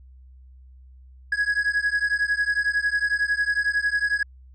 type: beating tone pair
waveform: triangle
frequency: 1661.2 / 1672.2 Hz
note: G#6 / G#6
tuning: 0 / +11 cents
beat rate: 11 Hz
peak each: -22 / -22 dBFS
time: 1.32-4.23 s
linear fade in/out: 5 ms
effects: added 64 Hz sine -45 dBFS peak until 4.54 s + resampled to 24000 Hz